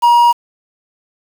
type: tone with quantisation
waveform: triangle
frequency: 952 Hz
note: A#5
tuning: 36 cents sharp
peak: -4 dBFS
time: 0.02-0.33 s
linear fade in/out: 20 ms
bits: 5
effects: none